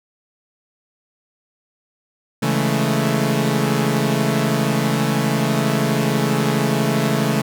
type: chord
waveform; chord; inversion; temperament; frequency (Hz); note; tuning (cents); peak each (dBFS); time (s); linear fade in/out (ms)
sawtooth; A major seventh; first; equal; 138.59 / 164.81 / 207.7 / 220; C#3 / E3 / G#3 / A3; 0 / 0 / 0 / 0; -17 / -19 / -21 / -17; 2.42-7.42; 10
effects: none